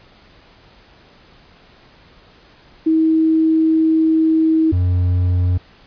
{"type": "tone pair in turn", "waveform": ["sine", "triangle"], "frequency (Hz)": [319.7, 89.71], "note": ["D#4", "F2"], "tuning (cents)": [47, 47], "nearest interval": "octave + minor seventh", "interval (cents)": 2200, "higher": "first", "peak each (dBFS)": -11, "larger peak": "neither", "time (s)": [[2.86, 4.72], [4.72, 5.58]], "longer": "first", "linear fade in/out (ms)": 10, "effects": ["pink hiss -48 dBFS RMS until 5.86 s", "resampled to 11025 Hz"]}